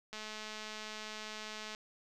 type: click train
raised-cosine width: 0.2 ms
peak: -27 dBFS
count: 349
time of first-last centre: 0.13-1.749 s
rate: 215 Hz
effects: none